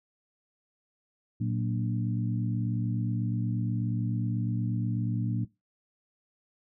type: harmonic tone with a mistuned harmonic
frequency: 58.27 Hz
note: A#1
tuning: in tune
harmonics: 2 / 3 / 4 / 5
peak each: -29 / -33 / -35 / -37 dBFS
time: 1.4-5.45 s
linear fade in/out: 10 ms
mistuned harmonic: 3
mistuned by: +100 cents
effects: noise-tail reverb RT60 0.2 s tail -18 dB re dry